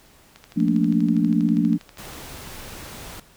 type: click train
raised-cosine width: 0.2 ms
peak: -25 dBFS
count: 23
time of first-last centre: 0.36-2.134 s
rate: 12.4 Hz
type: chord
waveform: sine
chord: Bb major seventh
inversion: second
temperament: just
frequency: 174.81 / 218.5 / 233.1 / 291.4 Hz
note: F3 / A3 / Bb3 / D4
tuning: +2 / -12 / 0 / -13 cents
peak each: -22 dBFS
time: 0.56-1.78 s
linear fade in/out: 20 ms
type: noise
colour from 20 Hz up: pink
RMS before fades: -38 dBFS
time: 1.98-3.2 s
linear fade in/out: 5 ms
effects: pink hiss -53 dBFS RMS until 3.36 s